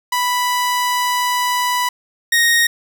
sawtooth tone pair in turn, 987.8 / 1864.7 Hz, B5 / A#6, 0 / 0 cents, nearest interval major seventh, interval 1100 cents, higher second, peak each -12 / -8 dBFS, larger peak second, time 0.12-1.89 / 2.32-2.67 s, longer first, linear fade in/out 5 ms, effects none

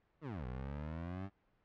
20% pulse exponential two-way sweep, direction down then up, 169.3 to 60.7 to 99.8 Hz, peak -36 dBFS, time 0.21-1.3 s, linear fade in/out 50 ms, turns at 0.46 s, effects pink hiss -75 dBFS RMS until 1.64 s + low-pass 2000 Hz 12 dB/octave

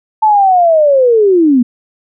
sine linear sweep, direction down, 882 to 232.1 Hz, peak -5 dBFS, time 0.22-1.63 s, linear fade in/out 10 ms, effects none

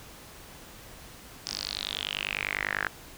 sawtooth tone with band-pass filter sweep, 50.1 Hz, G1, 38 cents sharp, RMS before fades -33 dBFS, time 1.46-2.87 s, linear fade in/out 0 ms, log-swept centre 5300 to 1600 Hz, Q 5.9, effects pink hiss -48 dBFS RMS until 3.17 s

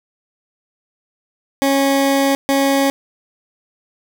20% pulse tone bursts at uneven times, 274.9 Hz, C#4, 14 cents flat, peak -8 dBFS, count 2, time 1.62-2.35 / 2.49-2.9 s, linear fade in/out 0 ms, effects none

